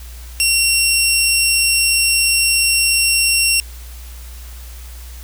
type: tone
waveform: 15% pulse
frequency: 2737 Hz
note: F7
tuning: 36 cents flat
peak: -5 dBFS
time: 0.4-3.6 s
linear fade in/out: 0 ms
effects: added 60 Hz sine -31 dBFS peak until 5.23 s + white hiss -41 dBFS RMS until 5.23 s